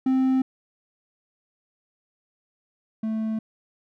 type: tone pair in turn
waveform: triangle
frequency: 261.6 / 220 Hz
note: C4 / A3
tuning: 0 / 0 cents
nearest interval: minor third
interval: 300 cents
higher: first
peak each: -16 / -22 dBFS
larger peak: first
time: 0.06-0.42 / 3.03-3.39 s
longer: neither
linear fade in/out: 5 ms
effects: none